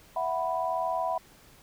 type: chord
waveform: sine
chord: E suspended second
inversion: none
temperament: equal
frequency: 659.3 / 740 / 987.8 Hz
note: E5 / F#5 / B5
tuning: 0 / 0 / 0 cents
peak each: -31 dBFS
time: 0.16-1.18 s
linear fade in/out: 5 ms
effects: pink hiss -56 dBFS RMS until 1.62 s